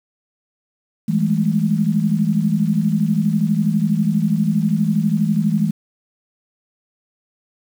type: tone cluster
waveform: sine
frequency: 163.4 / 202.8 / 215.1 Hz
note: E3 / G#3 / A3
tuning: -15 / -41 / -39 cents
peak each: -19 dBFS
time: 1.08-5.71 s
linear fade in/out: 10 ms
effects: 7-bit